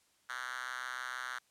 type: tone with high-pass filter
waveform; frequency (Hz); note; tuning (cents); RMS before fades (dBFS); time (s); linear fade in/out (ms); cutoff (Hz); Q
5% pulse; 126.3; B2; +39; -41; 0.29-1.39; 10; 1500; 3.1
effects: white hiss -71 dBFS RMS until 1.5 s + low-pass 10000 Hz 12 dB/octave